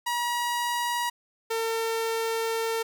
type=tone pair in turn; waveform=sawtooth; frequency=959 / 452.6 Hz; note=A#5 / A4; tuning=+49 / +49 cents; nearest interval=octave + minor second; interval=1300 cents; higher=first; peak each=-22 dBFS; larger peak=neither; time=0.06-1.1 / 1.5-2.83 s; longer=second; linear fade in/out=10 ms; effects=none